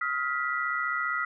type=tone cluster; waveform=sine; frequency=1271 / 1406 / 1965 Hz; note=D#6 / F6 / B6; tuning=+36 / +11 / -9 cents; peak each=-31 dBFS; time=0.01-1.25 s; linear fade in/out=5 ms; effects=none